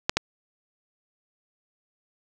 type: clicks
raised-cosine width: 0.2 ms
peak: -3 dBFS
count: 2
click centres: 0.095 / 0.17 s
effects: none